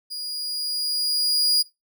40% pulse tone with level ramp, 4876 Hz, D#8, 36 cents flat, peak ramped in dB -29 to -15 dBFS, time 0.1-1.63 s, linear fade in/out 20 ms, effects noise-tail reverb RT60 0.2 s tail -18 dB re dry

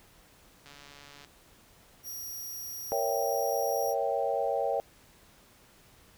click train, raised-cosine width 0.2 ms, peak -33 dBFS, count 85, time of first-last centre 0.66-1.247 s, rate 143 Hz
15% pulse tone, 5690 Hz, F8, 31 cents sharp, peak -32 dBFS, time 2.03-3.95 s, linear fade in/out 50 ms
sine chord, A# diminished seventh, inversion none, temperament equal, 466.2 / 554.4 / 659.3 / 784 Hz, A#4 / C#5 / E5 / G5, 0 / 0 / 0 / 0 cents, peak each -33 / -31 / -33 / -32 dBFS, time 2.92-4.8 s, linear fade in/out 0 ms
effects pink hiss -59 dBFS RMS until 6.17 s

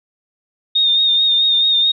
sine tone with vibrato, 3676 Hz, A#7, 25 cents flat, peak -11 dBFS, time 0.75-1.92 s, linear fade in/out 10 ms, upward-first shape sine, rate 4.6 Hz, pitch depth 33 cents each way, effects none

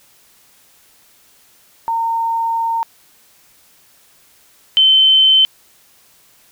sine tone pair in turn, 915 / 3078 Hz, A#5 / G7, -32 / -32 cents, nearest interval octave + major sixth, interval 2100 cents, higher second, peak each -15 / -7 dBFS, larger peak second, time 1.88-2.83 / 4.77-5.45 s, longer first, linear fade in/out 0 ms, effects white hiss -51 dBFS RMS until 6.51 s

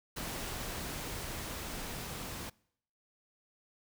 pink noise with level ramp, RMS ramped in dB -39 to -42 dBFS, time 0.16-2.5 s, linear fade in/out 10 ms, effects noise-tail reverb RT60 0.7 s tail -25 dB re dry

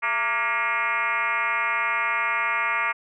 sine tone with frequency modulation, 1661.2 Hz, G#6, in tune, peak -21 dBFS, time 0.02-2.93 s, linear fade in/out 20 ms, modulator 248 Hz, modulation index 3, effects none

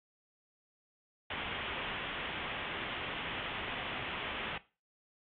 white low-pass noise, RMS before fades -39 dBFS, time 1.3-4.58 s, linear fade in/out 5 ms, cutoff 3400 Hz, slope 96 dB/octave, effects noise-tail reverb RT60 0.3 s tail -17 dB re dry + MP3 64 kbps

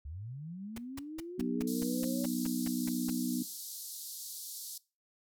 sine linear sweep, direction up, 65.41 to 568 Hz, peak -40 dBFS, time 0.05-2.26 s, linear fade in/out 5 ms
pink noise bursts, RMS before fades -43 dBFS, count 12, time 0.76-3.102 s, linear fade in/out 5 ms, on 21 ms, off 190 ms
sine chord, B major, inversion second, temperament just, 185.21 / 246.9 / 308.7 Hz, F#3 / B3 / D#4, +2 / 0 / -14 cents, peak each -38 / -33 / -38 dBFS, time 1.38-3.43 s, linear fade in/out 10 ms
white band-pass noise, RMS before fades -44 dBFS, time 1.67-4.78 s, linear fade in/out 5 ms, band 3900 to 15000 Hz, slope 48 dB/octave
effects noise-tail reverb RT60 0.3 s tail -21 dB re dry

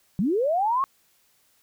sine linear sweep, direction up, 164.81 to 1115 Hz, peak -20 dBFS, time 0.19-0.84 s, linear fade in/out 0 ms, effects white hiss -64 dBFS RMS until 1.62 s

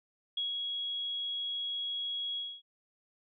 sine tone with ADSR envelope, 3322 Hz, G#7, in tune, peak -30 dBFS, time 0.37-2.62 s, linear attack 5 ms, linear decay 140 ms, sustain -3 dB, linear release 250 ms, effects none

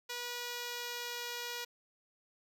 5% pulse tone with pitch glide, 484.6 to 481 Hz, B4 to B4, -33 to -46 cents, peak -27 dBFS, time 0.09-1.65 s, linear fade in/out 10 ms, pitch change -13 cents, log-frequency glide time 0.2-1.24 s, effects none

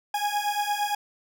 40% pulse beating tone pair, 822 / 830.7 Hz, G#5 / G#5, -18 / 0 cents, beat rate 8.7 Hz, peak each -27 dBFS, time 0.14-0.95 s, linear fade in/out 5 ms, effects none

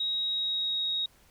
sine tone with pitch glide, 3800 to 3772 Hz, A#7 to A#7, +33 to +20 cents, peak -27 dBFS, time 0-1.06 s, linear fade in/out 5 ms, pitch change -13 cents, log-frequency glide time 0.26-0.9 s, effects pink hiss -61 dBFS RMS until 1.3 s

